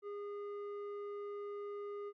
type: tone with low-pass filter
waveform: square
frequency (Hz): 408.8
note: G#4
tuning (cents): -27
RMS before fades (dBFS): -44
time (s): 0.02-2.13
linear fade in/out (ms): 50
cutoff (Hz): 1100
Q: 1.1
effects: none